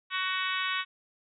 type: harmonic tone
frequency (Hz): 373.7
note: F#4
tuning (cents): +17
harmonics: 3 / 4 / 5 / 6 / 7 / 8 / 9 / 10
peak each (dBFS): -34 / -35 / -36 / -37 / -37 / -38 / -39 / -39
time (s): 0.1-0.85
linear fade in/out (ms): 50
effects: none